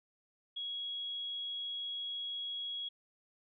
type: tone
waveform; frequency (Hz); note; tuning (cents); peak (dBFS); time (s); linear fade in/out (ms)
sine; 3322; G#7; 0; -37; 0.56-2.89; 10
effects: none